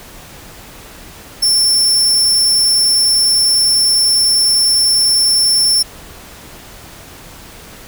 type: tone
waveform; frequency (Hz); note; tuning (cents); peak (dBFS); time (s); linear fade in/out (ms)
sawtooth; 5390; E8; +38; -7; 1.42-5.83; 10
effects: pink hiss -36 dBFS RMS until 7.87 s